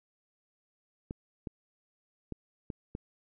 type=clicks; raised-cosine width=3 ms; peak=-24 dBFS; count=5; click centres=1.109 / 1.472 / 2.323 / 2.702 / 2.951 s; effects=none